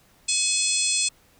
harmonic tone, 851 Hz, G#5, 42 cents sharp, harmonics 3 / 4 / 5 / 6 / 7 / 8 / 9 / 10, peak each -29 / -30 / -29 / -31 / -30 / -33 / -27 / -27 dBFS, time 0.28-1.09 s, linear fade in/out 10 ms, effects pink hiss -58 dBFS RMS until 1.39 s

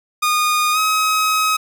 sawtooth tone with pitch glide, 1226 to 1270.7 Hz, D#6 to D#6, -26 to +36 cents, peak -11 dBFS, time 0.22-1.57 s, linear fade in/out 10 ms, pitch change +62 cents, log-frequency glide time 0.73-0.78 s, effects none

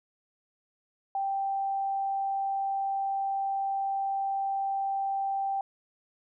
sine tone, 784 Hz, G5, in tune, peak -27 dBFS, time 1.15-5.61 s, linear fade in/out 2 ms, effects none

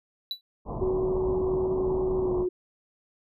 triangle tone with exponential decay, 3951 Hz, B7, in tune, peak -23 dBFS, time 0.31-0.41 s, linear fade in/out 1 ms, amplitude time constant 20 ms
pink low-pass noise, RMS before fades -33 dBFS, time 0.65-2.47 s, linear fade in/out 50 ms, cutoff 1100 Hz, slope 96 dB/octave
sine tone with pitch glide, 373.4 to 362.8 Hz, F#4 to F#4, +16 to -34 cents, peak -24 dBFS, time 0.81-2.49 s, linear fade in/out 10 ms, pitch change -50 cents, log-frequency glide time 2.24-2.32 s
effects none

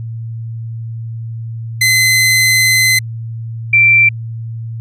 sawtooth / sine tone pair in turn, 2047 / 2349 Hz, C7 / D7, -38 / 0 cents, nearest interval major second, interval 238 cents, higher second, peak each -5 dBFS, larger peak neither, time 1.81-2.99 / 3.73-4.09 s, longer first, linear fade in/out 5 ms, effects added 114 Hz sine -21 dBFS peak until 4.8 s + resampled to 32000 Hz

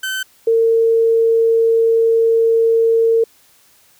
30% pulse / sine tone pair in turn, 1534 / 455.2 Hz, G6 / A#4, -38 / -41 cents, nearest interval octave + major sixth, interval 2103 cents, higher first, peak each -17 / -10 dBFS, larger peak second, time 0.03-0.23 / 0.47-3.24 s, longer second, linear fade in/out 5 ms, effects white hiss -52 dBFS RMS until 3.99 s

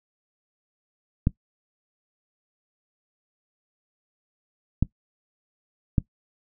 clicks, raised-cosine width 5 ms, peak -7 dBFS, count 3, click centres 1.271 / 4.826 / 5.982 s, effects noise-tail reverb RT60 0.1 s tail -19 dB re dry

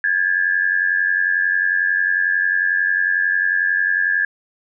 sine tone pair together, 1629.9 / 1721 Hz, G#6 / A6, -33 / -39 cents, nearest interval minor second, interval 94 cents, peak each -18 dBFS, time 0.04-4.25 s, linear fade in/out 2 ms, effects none

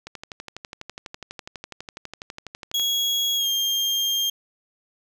click train, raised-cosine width 0.2 ms, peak -18 dBFS, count 34, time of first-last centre 0.07-2.797 s, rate 12.1 Hz
35% pulse tone with pitch glide, 3322 to 3205 Hz, G#7 to G7, 0 to +38 cents, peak -19 dBFS, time 2.74-4.3 s, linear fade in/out 5 ms, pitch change -62 cents, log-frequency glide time 3.36-3.48 s
effects none

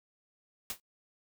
white noise with exponential decay, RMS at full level -32 dBFS, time 0.7-0.8 s, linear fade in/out 1 ms, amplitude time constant 21 ms, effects noise-tail reverb RT60 0.1 s tail -25 dB re dry

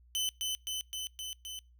sawtooth tone with echo, 3035 Hz, F#7, 43 cents sharp, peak -27 dBFS, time 0.15-0.29 s, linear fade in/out 0 ms, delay 260 ms, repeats 5, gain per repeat -2 dB, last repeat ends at 1.59 s, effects noise-tail reverb RT60 0.3 s tail -25 dB re dry + added 60 Hz sine -58 dBFS peak until 1.79 s

